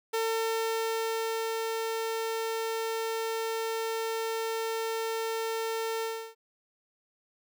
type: tone with ADSR envelope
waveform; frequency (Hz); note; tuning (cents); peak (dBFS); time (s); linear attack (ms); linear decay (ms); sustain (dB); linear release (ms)
sawtooth; 450; A4; +39; -23; 0.13-6.35; 13; 1400; -3; 320
effects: none